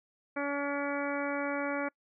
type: harmonic tone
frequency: 284.2 Hz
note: C#4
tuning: 43 cents sharp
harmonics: 1 / 2 / 3 / 4 / 5 / 6 / 7 / 8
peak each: -35 / -35 / -41 / -41 / -39 / -43 / -44 / -42 dBFS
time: 0.36-1.89 s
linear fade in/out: 10 ms
effects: noise-tail reverb RT60 0.1 s tail -26 dB re dry